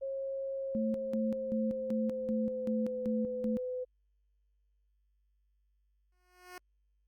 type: tone with pitch glide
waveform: sine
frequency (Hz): 541 to 504.8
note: C#5 to B4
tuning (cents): -42 to +38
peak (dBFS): -34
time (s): 0.01-3.85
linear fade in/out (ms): 20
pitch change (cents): -120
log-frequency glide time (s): 0.56-3.21
type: tone with tremolo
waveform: sine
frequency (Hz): 221.6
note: A3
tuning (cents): +13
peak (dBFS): -30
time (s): 0.75-3.57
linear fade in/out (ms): 0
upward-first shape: square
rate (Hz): 2.6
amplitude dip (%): 80
type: tone with exponential growth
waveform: 10% pulse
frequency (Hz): 361.4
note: F#4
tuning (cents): -41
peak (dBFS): -35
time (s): 6.12-6.58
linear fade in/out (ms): 2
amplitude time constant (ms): 100
effects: added 50 Hz sine -70 dBFS peak until 7.07 s + Opus 48 kbps